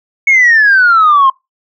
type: exponential sweep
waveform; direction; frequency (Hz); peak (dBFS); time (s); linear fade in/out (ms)
sine; down; 2217 to 1046.5; -3; 0.27-1.3; 5
effects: noise-tail reverb RT60 0.2 s tail -24 dB re dry + tanh soft clip ceiling -1 dBFS

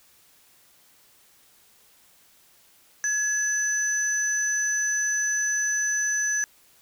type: tone pair together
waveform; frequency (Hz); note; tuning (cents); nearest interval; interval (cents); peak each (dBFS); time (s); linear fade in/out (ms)
sine; 1691 / 6026; G#6 / F#8; +31 / +31; octave + minor seventh; 2200; -24; 3.04-6.44; 0
effects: tanh soft clip ceiling -17 dBFS + white hiss -58 dBFS RMS until 6.81 s

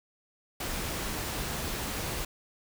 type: noise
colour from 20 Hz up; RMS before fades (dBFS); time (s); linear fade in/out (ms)
pink; -34; 0.6-2.25; 5
effects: none

